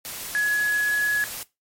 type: tone in noise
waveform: sine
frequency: 1686 Hz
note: G#6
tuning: 26 cents sharp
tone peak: -19 dBFS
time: 0.35-1.24 s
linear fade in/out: 0 ms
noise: white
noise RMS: -34 dBFS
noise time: 0.05-1.43 s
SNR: +12 dB
effects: noise-tail reverb RT60 0.2 s tail -18 dB re dry + MP3 64 kbps